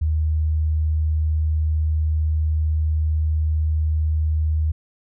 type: tone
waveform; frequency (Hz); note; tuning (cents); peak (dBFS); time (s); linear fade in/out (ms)
sine; 77.78; D#2; 0; -17; 0.01-4.72; 10
effects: none